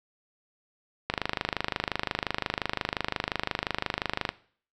click train, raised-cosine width 0.3 ms, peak -10 dBFS, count 83, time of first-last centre 1.1-4.291 s, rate 25.7 Hz, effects noise-tail reverb RT60 0.5 s tail -18 dB re dry

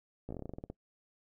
slowing click train, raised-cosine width 2 ms, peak -28 dBFS, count 13, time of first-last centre 0.29-0.7 s, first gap 16 ms, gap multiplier 1.13, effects noise-tail reverb RT60 0.1 s tail -21 dB re dry

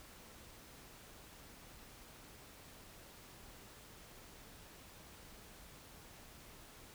silence, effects pink hiss -57 dBFS RMS until 6.94 s

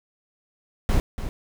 brown noise with echo, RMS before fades -19 dBFS, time 0.89-1 s, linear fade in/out 0 ms, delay 290 ms, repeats 1, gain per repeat -10 dB, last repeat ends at 1.29 s, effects none

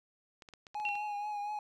clicks, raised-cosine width 0.2 ms, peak -33 dBFS, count 9, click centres 0.422 / 0.488 / 0.537 / 0.668 / 0.745 / 0.8 / 0.852 / 0.889 / 0.954 s
triangle tone with vibrato, 830.6 Hz, G#5, in tune, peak -33 dBFS, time 0.75-1.59 s, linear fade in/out 2 ms, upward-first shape triangle, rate 4.2 Hz, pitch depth 38 cents each way
sine tone with exponential decay, 2730 Hz, F7, 40 cents flat, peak -30 dBFS, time 0.85-1.31 s, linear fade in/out 2 ms, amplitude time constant 98 ms
effects none

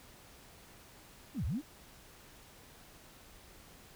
sine linear two-way sweep, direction down then up, 329.6 to 54 to 329.6 Hz, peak -32 dBFS, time 1.34-1.62 s, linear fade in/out 50 ms, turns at 1.45 s, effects pink hiss -57 dBFS RMS until 3.95 s

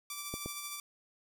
5% pulse tone with tremolo, 1167 Hz, D6, 11 cents flat, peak -26 dBFS, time 0.1-0.8 s, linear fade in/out 2 ms, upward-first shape sine, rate 13 Hz, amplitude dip 35%
clicks, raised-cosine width 2 ms, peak -25 dBFS, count 2, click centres 0.34 / 0.46 s
effects none

